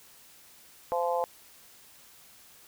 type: harmonic tone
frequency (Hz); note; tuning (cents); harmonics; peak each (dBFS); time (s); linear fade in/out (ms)
172.4; F3; -22; 3 / 4 / 5 / 6; -29 / -32 / -31 / -36; 0.92-1.24; 0
effects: white hiss -55 dBFS RMS until 2.67 s